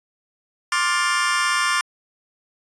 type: chord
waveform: sawtooth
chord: D minor seventh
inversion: third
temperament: just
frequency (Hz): 1057.2 / 1174.7 / 1409.6 / 1762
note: C6 / D6 / F6 / A6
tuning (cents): +18 / 0 / +16 / +2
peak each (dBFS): -20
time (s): 0.72-1.81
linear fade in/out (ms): 2
effects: resampled to 22050 Hz